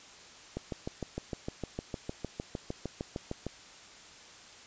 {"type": "click train", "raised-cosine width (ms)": 2, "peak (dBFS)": -21, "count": 20, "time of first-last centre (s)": [0.57, 3.466], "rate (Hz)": 6.56, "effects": ["white hiss -52 dBFS RMS until 4.66 s", "resampled to 16000 Hz"]}